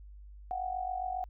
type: tone with amplitude modulation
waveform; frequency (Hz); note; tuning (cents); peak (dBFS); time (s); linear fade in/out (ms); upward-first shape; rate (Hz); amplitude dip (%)
sine; 740; F#5; 0; -29; 0.51-1.24; 0; sine; 47.4; 75
effects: added 50 Hz sine -47 dBFS peak until 1.29 s